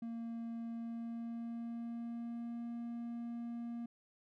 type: tone with pitch glide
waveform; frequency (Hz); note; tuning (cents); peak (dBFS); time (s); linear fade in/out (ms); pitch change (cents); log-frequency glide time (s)
triangle; 230.8 to 235.2; A#3 to A#3; -17 to +16; -38; 0.02-3.86; 5; +33; 0.71-2.66
effects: none